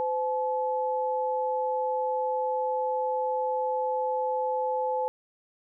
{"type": "tone pair together", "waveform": "sine", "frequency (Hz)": [511.4, 860], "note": ["C5", "A5"], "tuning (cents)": [-40, -40], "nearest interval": "major sixth", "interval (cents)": 900, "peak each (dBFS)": -28, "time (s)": [0, 5.08], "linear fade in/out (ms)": 0, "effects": []}